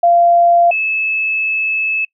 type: tone pair in turn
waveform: sine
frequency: 690 / 2605 Hz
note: F5 / E7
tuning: -21 / -21 cents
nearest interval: octave + major seventh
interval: 2300 cents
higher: second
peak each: -7 / -14 dBFS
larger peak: first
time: 0.03-0.71 / 0.71-2.05 s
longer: second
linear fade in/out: 5 ms
effects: noise-tail reverb RT60 0.1 s tail -23 dB re dry